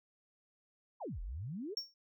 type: exponential two-way sweep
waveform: sine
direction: down then up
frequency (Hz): 1077 to 38.48 to 466.3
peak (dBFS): -39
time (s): 1-1.75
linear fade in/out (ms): 20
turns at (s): 1.21
type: tone with exponential decay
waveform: triangle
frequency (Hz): 5500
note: F8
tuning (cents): -27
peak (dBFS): -31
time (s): 1.77-1.94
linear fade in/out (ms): 2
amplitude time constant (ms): 35
effects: none